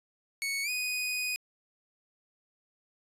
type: tone with pitch glide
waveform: sawtooth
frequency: 2217 to 2488 Hz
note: C#7 to D#7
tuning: 0 to -1 cents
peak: -27 dBFS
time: 0.42-1.36 s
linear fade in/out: 0 ms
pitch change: +199 cents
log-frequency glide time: 0.63-0.7 s
effects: resampled to 32000 Hz